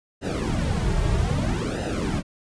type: noise with flanger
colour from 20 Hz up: brown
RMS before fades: -24 dBFS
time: 0.21-2.23 s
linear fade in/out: 50 ms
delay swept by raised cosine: 0.88 to 4.08 ms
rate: 0.62 Hz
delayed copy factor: -0.95
effects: resampled to 22050 Hz